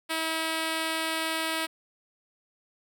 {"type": "tone", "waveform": "5% pulse", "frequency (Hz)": 322.1, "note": "E4", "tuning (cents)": -40, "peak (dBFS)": -16, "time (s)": [0.09, 1.67], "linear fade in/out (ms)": 20, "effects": []}